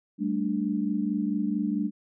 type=chord; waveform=sine; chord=G suspended second; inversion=none; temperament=just; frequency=196 / 220.5 / 294 Hz; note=G3 / A3 / D4; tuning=0 / +4 / +2 cents; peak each=-29 dBFS; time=0.18-1.91 s; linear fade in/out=50 ms; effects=none